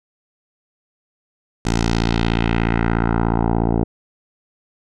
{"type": "tone with low-pass filter sweep", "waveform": "10% pulse", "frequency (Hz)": 56.9, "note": "A#1", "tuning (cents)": -41, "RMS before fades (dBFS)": -18, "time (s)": [1.65, 3.84], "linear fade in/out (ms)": 5, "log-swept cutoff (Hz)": [7300, 570], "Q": 1.7, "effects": []}